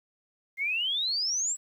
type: exponential sweep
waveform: sine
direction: up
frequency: 2082 to 7902 Hz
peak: -26 dBFS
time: 0.57-1.57 s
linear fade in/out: 50 ms
effects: 10-bit